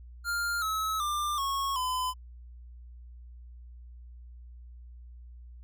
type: tone with pitch steps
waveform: square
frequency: 1400 / 1291.2 / 1190.9 / 1098.4 / 1013.1 Hz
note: F6 / E6 / D6 / C#6 / B5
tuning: +4 / -36 / +24 / -16 / +44 cents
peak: -29 dBFS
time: 0.24-2.14 s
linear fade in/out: 50 ms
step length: 380 ms
effects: added 60 Hz sine -45 dBFS peak until 5.63 s